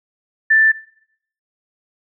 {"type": "tone", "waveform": "sine", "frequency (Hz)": 1768, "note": "A6", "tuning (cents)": 8, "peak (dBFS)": -9, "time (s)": [0.5, 0.72], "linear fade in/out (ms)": 10, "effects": ["noise-tail reverb RT60 0.7 s tail -21 dB re dry"]}